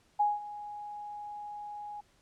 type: tone with ADSR envelope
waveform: sine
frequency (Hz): 830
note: G#5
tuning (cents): -1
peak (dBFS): -22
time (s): 0.19-2.01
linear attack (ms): 14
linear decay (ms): 190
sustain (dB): -17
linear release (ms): 10
effects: pink hiss -67 dBFS RMS until 2.21 s + low-pass 9000 Hz 12 dB/octave